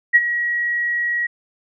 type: tone with ADSR envelope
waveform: sine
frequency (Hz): 1909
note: A#6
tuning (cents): +41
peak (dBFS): -6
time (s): 0.13-1.27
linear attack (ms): 25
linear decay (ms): 39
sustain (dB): -12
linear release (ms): 10
effects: none